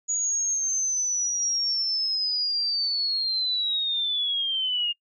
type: linear sweep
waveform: sine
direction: down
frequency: 6810 to 2824 Hz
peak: -23 dBFS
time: 0.08-4.93 s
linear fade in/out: 20 ms
effects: noise-tail reverb RT60 0.1 s tail -22 dB re dry